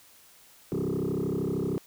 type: tone with frequency modulation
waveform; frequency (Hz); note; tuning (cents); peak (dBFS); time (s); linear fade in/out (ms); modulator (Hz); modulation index
sine; 277.2; C#4; 0; -24; 0.72-1.78; 0; 33; 4.6
effects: tanh soft clip ceiling -25 dBFS + white hiss -56 dBFS RMS until 1.86 s